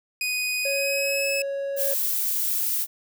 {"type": "tone with pitch glide", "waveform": "sawtooth", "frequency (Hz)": [2489, 2593], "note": ["D#7", "E7"], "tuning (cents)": [0, -29], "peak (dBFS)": -21, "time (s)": [0.21, 1.42], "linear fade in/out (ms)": 2, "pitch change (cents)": 71, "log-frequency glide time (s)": [0.63, 1.27]}
{"type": "tone", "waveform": "triangle", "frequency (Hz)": 554.4, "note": "C#5", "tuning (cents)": 0, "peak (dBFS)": -24, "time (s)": [0.65, 1.94], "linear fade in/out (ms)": 5}
{"type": "noise", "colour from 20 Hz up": "violet", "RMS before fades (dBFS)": -25, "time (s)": [1.76, 2.87], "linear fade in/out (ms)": 50}
{"effects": []}